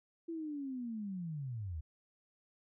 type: linear sweep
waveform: sine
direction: down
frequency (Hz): 338 to 71.9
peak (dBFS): -38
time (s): 0.28-1.81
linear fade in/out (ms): 10
effects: none